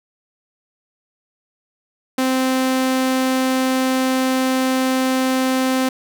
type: tone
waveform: sawtooth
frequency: 260.1 Hz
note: C4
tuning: 10 cents flat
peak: -12 dBFS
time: 2.18-5.89 s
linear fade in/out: 5 ms
effects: none